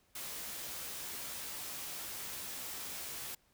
white noise with comb filter, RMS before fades -43 dBFS, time 0.15-3.35 s, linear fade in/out 5 ms, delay 15 ms, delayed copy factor +0.55, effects pink hiss -71 dBFS RMS until 3.53 s

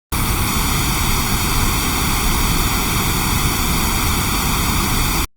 pink noise with comb filter, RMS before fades -17 dBFS, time 0.12-5.25 s, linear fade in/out 5 ms, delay 0.87 ms, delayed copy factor +0.9, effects Opus 32 kbps

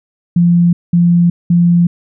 sine tone bursts, 172.9 Hz, F3, 17 cents flat, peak -6 dBFS, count 3, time 0.36-1.87 s, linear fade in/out 5 ms, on 370 ms, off 200 ms, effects none

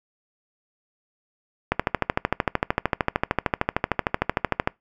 click train, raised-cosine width 0.5 ms, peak -4 dBFS, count 40, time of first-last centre 1.72-4.675 s, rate 13.2 Hz, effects noise-tail reverb RT60 0.2 s tail -24 dB re dry

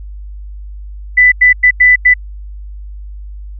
sine tone bursts at uneven times, 1991 Hz, B6, 14 cents sharp, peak -3 dBFS, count 5, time 1.17-1.32 / 1.41-1.53 / 1.63-1.71 / 1.8-1.96 / 2.05-2.14 s, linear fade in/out 10 ms, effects added 50 Hz sine -25 dBFS peak until 3.59 s

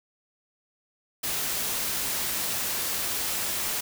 white noise, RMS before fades -29 dBFS, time 1.23-3.81 s, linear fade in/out 10 ms, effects none

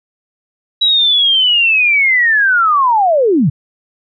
sine linear sweep, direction down, 3904 to 118.4 Hz, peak -8 dBFS, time 0.81-3.5 s, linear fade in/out 10 ms, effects none

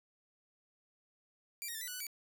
5% pulse tone with pitch steps, 2354 / 1871 / 1774 / 1978 / 1476 / 1491 / 2290 Hz, D7 / A#6 / A6 / B6 / F#6 / F#6 / D7, +3 / +6 / +14 / +2 / -5 / +13 / -44 cents, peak -30 dBFS, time 1.62-2.068 s, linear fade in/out 0 ms, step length 64 ms, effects none

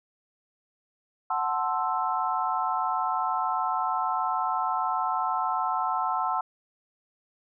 sine chord, F# half-diminished seventh, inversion none, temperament equal, 740 / 880 / 1046.5 / 1318.5 Hz, F#5 / A5 / C6 / E6, 0 / 0 / 0 / 0 cents, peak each -30 dBFS, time 1.3-6.41 s, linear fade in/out 5 ms, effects none

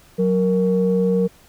sine tone pair together, 184.76 / 466.2 Hz, F#3 / A#4, -2 / 0 cents, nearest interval octave + major third, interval 1602 cents, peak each -17 dBFS, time 0.18-1.28 s, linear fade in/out 20 ms, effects tanh soft clip ceiling -8 dBFS + pink hiss -51 dBFS RMS until 1.48 s

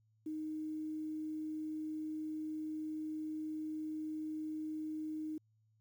sine tone with quantisation, 310.4 Hz, D#4, 4 cents flat, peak -38 dBFS, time 0.26-5.38 s, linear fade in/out 5 ms, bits 11, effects added 109 Hz sine -70 dBFS peak until 5.8 s

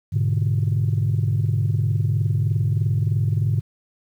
sine chord, G# diminished, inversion none, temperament equal, 103.83 / 123.47 / 146.83 Hz, G#2 / B2 / D3, 0 / 0 / 0 cents, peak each -19 / -23 / -22 dBFS, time 0.12-3.61 s, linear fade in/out 20 ms, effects tanh soft clip ceiling -12 dBFS + 9-bit

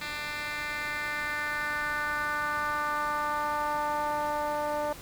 10% pulse tone with band-pass filter sweep, 297.1 Hz, D4, 20 cents sharp, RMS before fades -31 dBFS, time 0.01-4.93 s, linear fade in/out 5 ms, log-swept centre 2800 to 670 Hz, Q 2.3, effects pink hiss -46 dBFS RMS until 5.01 s

